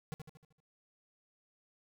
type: tone with echo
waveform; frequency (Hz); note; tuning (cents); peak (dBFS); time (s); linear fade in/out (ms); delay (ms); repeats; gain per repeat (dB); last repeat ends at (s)
square; 155.1; D#3; -5; -38; 0.12-0.14; 0; 77; 6; -6; 0.602
effects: none